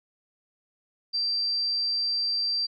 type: tone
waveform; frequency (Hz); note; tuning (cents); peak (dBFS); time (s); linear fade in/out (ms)
sine; 4699; D8; 0; -24; 1.13-2.67; 20
effects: none